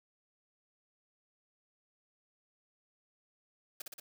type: noise with echo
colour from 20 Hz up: white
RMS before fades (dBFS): -42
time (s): 3.8-3.82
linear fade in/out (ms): 5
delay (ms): 60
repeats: 3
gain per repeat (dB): -2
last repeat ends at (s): 4
effects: none